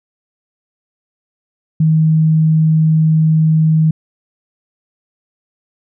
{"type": "tone", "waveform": "sine", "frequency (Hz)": 158.1, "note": "D#3", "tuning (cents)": 28, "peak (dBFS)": -8, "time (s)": [1.8, 3.91], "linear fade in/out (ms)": 5, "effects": []}